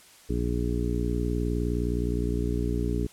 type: harmonic tone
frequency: 59.5 Hz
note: A#1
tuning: 36 cents sharp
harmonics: 1 / 2 / 3 / 4 / 5 / 6 / 7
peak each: -28 / -32 / -34 / -34 / -33 / -38 / -34 dBFS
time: 0.29-3.07 s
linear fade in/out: 10 ms
effects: white hiss -53 dBFS RMS until 3.12 s + low-pass 11000 Hz 12 dB/octave